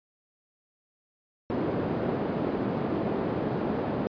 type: band-pass noise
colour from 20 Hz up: white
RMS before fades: -29 dBFS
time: 1.5-4.07 s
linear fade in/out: 0 ms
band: 140 to 420 Hz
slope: 12 dB/octave
effects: resampled to 11025 Hz